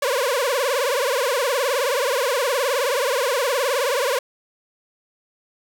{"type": "tone with vibrato", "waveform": "sawtooth", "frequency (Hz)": 523.3, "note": "C5", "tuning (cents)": 0, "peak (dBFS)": -15, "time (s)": [0.02, 4.19], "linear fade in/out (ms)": 5, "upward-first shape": "triangle", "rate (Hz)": 19, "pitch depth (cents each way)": 220, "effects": []}